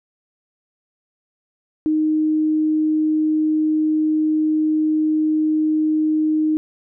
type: tone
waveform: sine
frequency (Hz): 310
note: D#4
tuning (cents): -6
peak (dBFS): -15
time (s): 1.86-6.57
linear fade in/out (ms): 0
effects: none